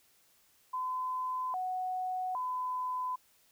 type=tone with pitch steps; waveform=sine; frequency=1018 / 740 / 1009 Hz; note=C6 / F#5 / B5; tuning=-48 / 0 / +37 cents; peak=-32 dBFS; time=0.73-3.16 s; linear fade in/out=10 ms; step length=810 ms; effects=white hiss -67 dBFS RMS until 3.51 s